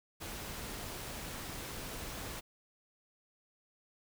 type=noise; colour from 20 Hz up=pink; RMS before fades=-43 dBFS; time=0.2-2.41 s; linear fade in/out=20 ms; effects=none